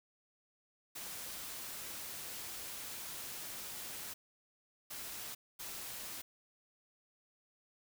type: noise bursts at uneven times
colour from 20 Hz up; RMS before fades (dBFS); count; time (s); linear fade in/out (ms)
white; -45; 3; 0.95-4.14 / 4.9-5.35 / 5.59-6.22; 10
effects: none